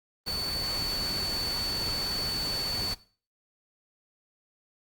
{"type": "tone in noise", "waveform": "sine", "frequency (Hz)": 4478, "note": "C#8", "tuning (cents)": 17, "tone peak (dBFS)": -29, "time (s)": [0.26, 2.95], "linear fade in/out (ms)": 20, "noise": "pink", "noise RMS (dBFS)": -36, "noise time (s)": [0.26, 2.95], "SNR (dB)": 4, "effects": ["noise-tail reverb RT60 0.4 s tail -18 dB re dry", "Opus 32 kbps"]}